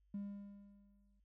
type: tone with exponential decay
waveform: triangle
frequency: 201.3 Hz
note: G3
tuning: 46 cents sharp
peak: -36 dBFS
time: 0.14-1.2 s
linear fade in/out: 5 ms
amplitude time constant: 230 ms
effects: tanh soft clip ceiling -36 dBFS + added 50 Hz sine -70 dBFS peak until 1.24 s